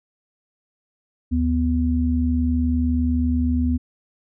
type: tone pair together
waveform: sine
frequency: 76 / 247.5 Hz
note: D#2 / B3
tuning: -40 / +4 cents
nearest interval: octave + minor sixth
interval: 2044 cents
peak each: -20 dBFS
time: 1.31-3.78 s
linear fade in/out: 20 ms
effects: none